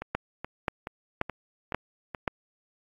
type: two click trains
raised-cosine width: 0.5 ms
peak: -11 / -19 dBFS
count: 5 / 6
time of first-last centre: 0.15-2.278 / 0.02-2.148 s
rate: 1.88 / 2.35 Hz
effects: AAC 32 kbps